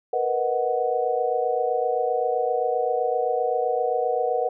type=chord; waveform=sine; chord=B major seventh; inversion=third; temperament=equal; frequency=466.2 / 493.9 / 622.3 / 740 Hz; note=A#4 / B4 / D#5 / F#5; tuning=0 / 0 / 0 / 0 cents; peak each=-27 / -25 / -30 / -25 dBFS; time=0.13-4.49 s; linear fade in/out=5 ms; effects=none